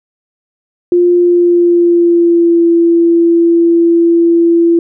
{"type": "tone with pitch glide", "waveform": "sine", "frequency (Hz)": [351.8, 337.7], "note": ["F4", "E4"], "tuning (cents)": [13, 42], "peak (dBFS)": -5, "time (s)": [0.92, 4.79], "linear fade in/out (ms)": 2, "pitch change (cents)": -71, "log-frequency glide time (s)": [1.14, 2.66], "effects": []}